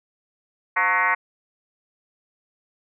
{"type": "tone with frequency modulation", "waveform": "sine", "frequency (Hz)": 1500, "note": "F#6", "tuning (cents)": 23, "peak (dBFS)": -17, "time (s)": [0.76, 1.15], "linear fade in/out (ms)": 10, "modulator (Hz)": 197, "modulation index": 3.4, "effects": []}